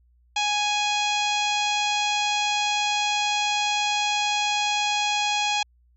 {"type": "harmonic tone", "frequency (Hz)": 831, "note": "G#5", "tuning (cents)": 1, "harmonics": [1, 2, 3, 4, 5, 6, 7, 8, 9], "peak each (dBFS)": [-25, -37, -27, -28, -33, -37, -38, -36, -42], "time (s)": [0.36, 5.63], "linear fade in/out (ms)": 5, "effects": ["added 60 Hz sine -57 dBFS peak until 5.96 s"]}